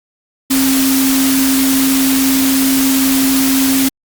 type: tone in noise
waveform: sine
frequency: 267.3 Hz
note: C4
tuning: 37 cents sharp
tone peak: -11 dBFS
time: 0.5-3.89 s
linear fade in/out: 10 ms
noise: white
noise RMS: -17 dBFS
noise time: 0.5-3.89 s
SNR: +3 dB
effects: Opus 48 kbps